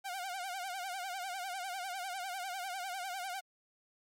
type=tone with vibrato; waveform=sawtooth; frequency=745 Hz; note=F#5; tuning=12 cents sharp; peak=-34 dBFS; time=0.04-3.41 s; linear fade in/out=20 ms; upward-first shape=sine; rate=10 Hz; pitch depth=110 cents each way; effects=MP3 64 kbps